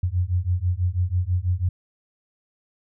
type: beating tone pair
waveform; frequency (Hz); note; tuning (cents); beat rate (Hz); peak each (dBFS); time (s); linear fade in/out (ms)
sine; 87 / 93.1; F2 / F#2; -6 / +11; 6.1; -23; 0.03-1.69; 5
effects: none